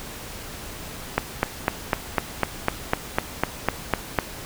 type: click train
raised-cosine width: 0.5 ms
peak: -3 dBFS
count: 13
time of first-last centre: 1.18-4.188 s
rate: 3.99 Hz
effects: pink hiss -37 dBFS RMS until 4.45 s